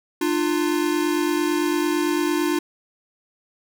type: tone pair together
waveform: square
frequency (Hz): 300.3 / 349.2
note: D4 / F4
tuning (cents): +39 / 0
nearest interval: minor third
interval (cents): 261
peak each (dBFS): -23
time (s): 0.21-2.59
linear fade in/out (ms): 5
effects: none